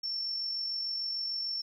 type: tone with amplitude modulation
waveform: sine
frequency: 5420 Hz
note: E8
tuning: 47 cents sharp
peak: -30 dBFS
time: 0.03-1.62 s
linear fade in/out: 10 ms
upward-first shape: sine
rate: 46.7 Hz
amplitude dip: 35%
effects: 11-bit